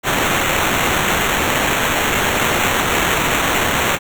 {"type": "noise with sample-and-hold", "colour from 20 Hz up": "white", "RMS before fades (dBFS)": -17, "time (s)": [0.03, 3.99], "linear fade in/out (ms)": 50, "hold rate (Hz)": 4900, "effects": []}